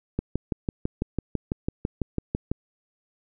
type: click train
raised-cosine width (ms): 3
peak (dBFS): -12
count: 15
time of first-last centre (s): 0.19-2.516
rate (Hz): 6.02
effects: none